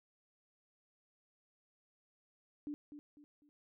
sine tone with echo, 293.7 Hz, D4, in tune, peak -39 dBFS, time 2.67-2.74 s, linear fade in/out 0 ms, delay 250 ms, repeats 3, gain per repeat -9 dB, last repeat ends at 3.49 s, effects none

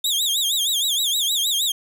sawtooth tone with vibrato, 3520 Hz, A7, in tune, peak -16 dBFS, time 0.04-1.72 s, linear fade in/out 5 ms, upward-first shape sine, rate 6.4 Hz, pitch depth 180 cents each way, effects none

